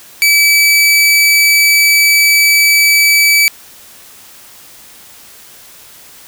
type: tone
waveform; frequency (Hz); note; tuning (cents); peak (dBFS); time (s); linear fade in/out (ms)
sawtooth; 2300; D7; -37; -3; 0.22-3.48; 0
effects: white hiss -38 dBFS RMS until 6.27 s